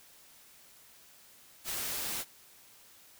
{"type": "noise", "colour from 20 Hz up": "white", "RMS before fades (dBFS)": -36, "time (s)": [1.64, 2.25], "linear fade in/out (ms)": 50, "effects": ["white hiss -58 dBFS RMS until 3.19 s"]}